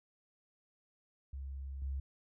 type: tone with level steps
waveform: sine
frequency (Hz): 67.9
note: C#2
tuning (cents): -35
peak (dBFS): -40 / -35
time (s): 1.33-2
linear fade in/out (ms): 5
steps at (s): 1.82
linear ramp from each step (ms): 2
effects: none